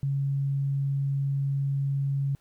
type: tone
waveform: sine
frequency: 138.59 Hz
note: C#3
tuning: in tune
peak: -24 dBFS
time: 0.03-2.35 s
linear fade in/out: 0 ms
effects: pink hiss -67 dBFS RMS until 2.4 s